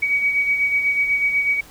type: beating tone pair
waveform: sine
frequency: 2262 / 2270.1 Hz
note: C#7 / C#7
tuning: +34 / +41 cents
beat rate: 8.1 Hz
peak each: -17 / -26 dBFS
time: 0.02-1.61 s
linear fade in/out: 10 ms
effects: pink hiss -45 dBFS RMS until 1.7 s